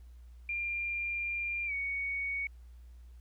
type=tone with pitch glide; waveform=sine; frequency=2392 to 2232 Hz; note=D7 to C#7; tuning=+31 to +11 cents; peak=-32 dBFS; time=0.49-2.47 s; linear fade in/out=2 ms; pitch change=-120 cents; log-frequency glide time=1.66-1.73 s; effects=added 60 Hz sine -49 dBFS peak until 3.2 s + pink hiss -72 dBFS RMS until 3.2 s